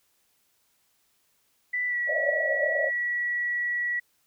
sine tone with pitch glide, 1980 to 1934.8 Hz, B6 to B6, +4 to -36 cents, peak -25 dBFS, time 1.73-4 s, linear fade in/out 10 ms, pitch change -40 cents, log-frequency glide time 1.87-1.98 s
pink band-pass noise, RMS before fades -29 dBFS, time 2.07-2.91 s, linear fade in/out 20 ms, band 560 to 640 Hz, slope 96 dB/octave
effects white hiss -69 dBFS RMS until 4.26 s

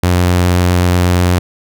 sawtooth tone, 89.2 Hz, F2, 37 cents sharp, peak -5 dBFS, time 0.03-1.39 s, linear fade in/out 5 ms, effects none

